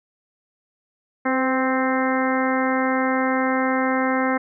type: harmonic tone with a mistuned harmonic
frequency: 261.6 Hz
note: C4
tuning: in tune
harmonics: 1 / 2 / 3 / 4 / 5 / 6 / 7 / 8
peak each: -22 / -25 / -27 / -28 / -29 / -30 / -30 / -31 dBFS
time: 1.25-4.38 s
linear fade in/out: 10 ms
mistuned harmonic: 2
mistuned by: -19 cents
effects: none